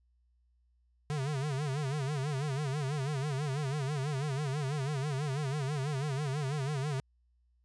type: tone with vibrato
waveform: square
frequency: 141.7 Hz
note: C#3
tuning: 38 cents sharp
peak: -32 dBFS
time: 1.1-7 s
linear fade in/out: 0 ms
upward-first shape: sine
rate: 6.1 Hz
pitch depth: 140 cents each way
effects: added 60 Hz sine -67 dBFS peak until 7.64 s + resampled to 22050 Hz